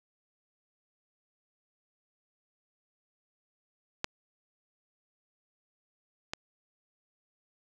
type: clicks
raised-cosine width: 0.2 ms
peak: -12 / -16 dBFS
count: 2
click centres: 4.044 / 6.335 s
effects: none